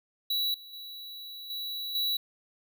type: tone with level steps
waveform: square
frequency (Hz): 3926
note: B7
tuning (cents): -11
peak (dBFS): -27 / -46 / -41 / -34 / -27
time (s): 0.3-2.17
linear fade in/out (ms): 5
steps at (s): 0.54 / 0.73 / 1.5 / 1.95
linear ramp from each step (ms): 2
effects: none